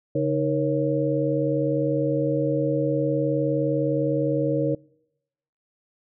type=tone cluster; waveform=sine; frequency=140.9 / 310.2 / 471.4 / 551 Hz; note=C#3 / D#4 / A#4 / C#5; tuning=+29 / -5 / +19 / -11 cents; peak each=-26 dBFS; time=0.15-4.75 s; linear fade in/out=5 ms; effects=noise-tail reverb RT60 0.9 s tail -26 dB re dry